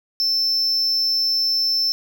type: tone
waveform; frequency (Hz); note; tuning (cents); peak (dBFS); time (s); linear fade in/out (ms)
triangle; 5320; E8; +15; -16; 0.2-1.92; 0
effects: none